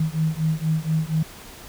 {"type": "beating tone pair", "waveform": "sine", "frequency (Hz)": [156.3, 160.5], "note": ["D#3", "E3"], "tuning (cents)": [8, -46], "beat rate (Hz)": 4.2, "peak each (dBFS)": -23, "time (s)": [0, 1.23], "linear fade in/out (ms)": 5, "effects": ["pink hiss -42 dBFS RMS until 1.68 s"]}